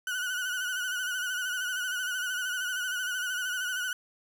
35% pulse tone with vibrato, 1480 Hz, F#6, in tune, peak -28 dBFS, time 0.07-3.93 s, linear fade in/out 2 ms, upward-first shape sine, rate 13 Hz, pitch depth 57 cents each way, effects none

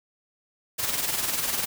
white noise with tremolo, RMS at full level -25 dBFS, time 0.78-1.66 s, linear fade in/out 20 ms, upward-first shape sine, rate 20 Hz, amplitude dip 55%, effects none

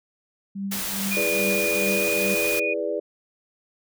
sine tone with tremolo, 197 Hz, G3, 9 cents sharp, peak -25 dBFS, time 0.55-2.35 s, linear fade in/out 10 ms, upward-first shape triangle, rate 2.4 Hz, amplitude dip 100%
white noise, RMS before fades -29 dBFS, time 0.71-2.6 s, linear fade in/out 10 ms
sine tone with pitch glide, 2445 to 2465 Hz, D#7 to D#7, -31 to -17 cents, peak -24 dBFS, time 1.11-2.74 s, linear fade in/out 10 ms, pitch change +14 cents, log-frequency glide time 1.83-1.98 s
sine chord, E dominant seventh, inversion none, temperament equal, 329.6 / 415.3 / 493.9 / 587.3 Hz, E4 / G#4 / B4 / D5, 0 / 0 / 0 / 0 cents, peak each -32 / -29 / -29 / -28 dBFS, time 1.16-3 s, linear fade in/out 10 ms
effects none

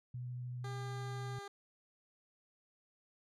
sine tone with vibrato, 123.8 Hz, B2, 5 cents sharp, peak -40 dBFS, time 0.14-1.39 s, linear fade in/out 5 ms, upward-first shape triangle, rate 13 Hz, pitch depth 11 cents each way
15% pulse tone, 401.2 Hz, G4, 40 cents sharp, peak -39 dBFS, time 0.64-1.48 s, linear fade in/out 5 ms
effects low-pass 8000 Hz 12 dB/octave

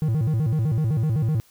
triangle tone with vibrato, 131.9 Hz, C3, 14 cents sharp, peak -17 dBFS, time 0.02-1.4 s, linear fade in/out 0 ms, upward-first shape square, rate 7.9 Hz, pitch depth 290 cents each way, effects white hiss -57 dBFS RMS until 1.5 s

